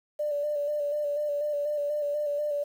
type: tone with vibrato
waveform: sine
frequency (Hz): 587.3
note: D5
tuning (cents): 0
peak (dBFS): -26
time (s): 0.19-2.64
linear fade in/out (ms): 10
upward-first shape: square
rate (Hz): 4.1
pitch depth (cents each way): 26
effects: 9-bit